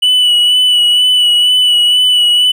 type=tone with vibrato; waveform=triangle; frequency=2960 Hz; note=F#7; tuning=in tune; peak=-5 dBFS; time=0.02-2.52 s; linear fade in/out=10 ms; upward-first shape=sine; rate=2.1 Hz; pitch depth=25 cents each way; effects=none